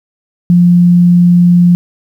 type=tone; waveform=sine; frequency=175.4 Hz; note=F3; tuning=8 cents sharp; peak=-3 dBFS; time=0.5-1.75 s; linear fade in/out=0 ms; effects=7-bit